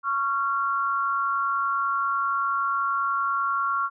sine tone pair together, 1108.7 / 1378.4 Hz, C#6 / F6, 0 / -23 cents, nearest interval major third, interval 377 cents, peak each -25 dBFS, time 0.03-3.9 s, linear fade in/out 50 ms, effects none

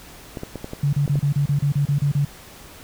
clicks, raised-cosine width 2 ms, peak -16 dBFS, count 7, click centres 0.372 / 0.434 / 0.557 / 0.644 / 0.734 / 1.078 / 1.156 s
sine tone bursts, 142.8 Hz, D3, 48 cents flat, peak -16 dBFS, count 11, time 0.83-2.25 s, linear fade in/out 5 ms, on 100 ms, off 32 ms
effects pink hiss -43 dBFS RMS until 2.83 s

